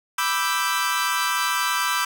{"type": "chord", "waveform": "sawtooth", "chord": "E minor seventh", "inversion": "second", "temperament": "equal", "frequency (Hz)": [987.8, 1174.7, 1318.5, 1568], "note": ["B5", "D6", "E6", "G6"], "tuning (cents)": [0, 0, 0, 0], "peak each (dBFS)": -23, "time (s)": [0.18, 2.05], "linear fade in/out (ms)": 5, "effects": []}